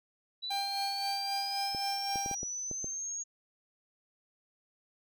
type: linear sweep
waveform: sine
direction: up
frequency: 3925 to 6645 Hz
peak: -35 dBFS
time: 0.42-3.24 s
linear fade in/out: 20 ms
type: tone with tremolo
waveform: 45% pulse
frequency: 794 Hz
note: G5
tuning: 22 cents sharp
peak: -32 dBFS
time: 0.5-2.35 s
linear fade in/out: 10 ms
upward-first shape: sine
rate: 3.8 Hz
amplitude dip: 45%
type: clicks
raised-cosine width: 2 ms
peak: -28 dBFS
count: 7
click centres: 1.748 / 2.158 / 2.261 / 2.313 / 2.431 / 2.713 / 2.844 s
effects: none